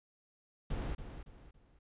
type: noise with echo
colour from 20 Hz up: brown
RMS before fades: -37 dBFS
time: 0.7-0.95 s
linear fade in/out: 5 ms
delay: 280 ms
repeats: 3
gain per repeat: -9 dB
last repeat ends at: 1.79 s
effects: resampled to 8000 Hz